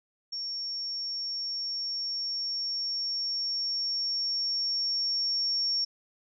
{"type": "tone with level ramp", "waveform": "sine", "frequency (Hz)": 5500, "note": "F8", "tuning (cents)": -27, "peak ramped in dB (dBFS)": [-32, -25], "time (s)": [0.32, 5.85], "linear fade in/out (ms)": 10, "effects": []}